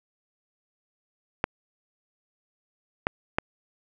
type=clicks; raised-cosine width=0.5 ms; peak=-7 dBFS; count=3; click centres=1.441 / 3.069 / 3.385 s; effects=none